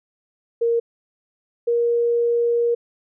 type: tone pair in turn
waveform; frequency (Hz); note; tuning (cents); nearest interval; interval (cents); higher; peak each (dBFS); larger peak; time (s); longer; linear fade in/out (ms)
sine; 466.2 / 471.9; A#4 / A#4; 0 / +21; unison; 21; second; -16 / -16; neither; 0.61-0.8 / 1.67-2.75; second; 10
effects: none